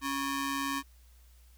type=ring-modulated tone; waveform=sawtooth; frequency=690 Hz; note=F5; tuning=21 cents flat; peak=-24 dBFS; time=0.01-0.83 s; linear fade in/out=50 ms; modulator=414 Hz; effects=added 60 Hz sine -55 dBFS peak until 1.57 s + white hiss -66 dBFS RMS until 1.57 s